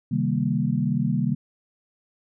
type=chord; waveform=sine; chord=C minor seventh; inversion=none; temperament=equal with one note detuned; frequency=133.33 / 155.56 / 196 / 233.1 Hz; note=C3 / Eb3 / G3 / Bb3; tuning=+33 / 0 / 0 / 0 cents; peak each=-26 dBFS; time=0.11-1.35 s; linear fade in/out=10 ms; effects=none